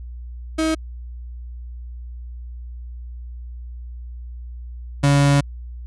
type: tone pair in turn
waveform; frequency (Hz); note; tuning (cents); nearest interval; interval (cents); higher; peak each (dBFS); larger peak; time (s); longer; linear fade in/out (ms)
35% pulse; 318.1 / 141.7; D#4 / C#3; +38 / +38; octave + major second; 1400; first; -16 / -11; second; 0.58-0.75 / 5.03-5.41; second; 10
effects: added 60 Hz sine -31 dBFS peak until 5.86 s + resampled to 24000 Hz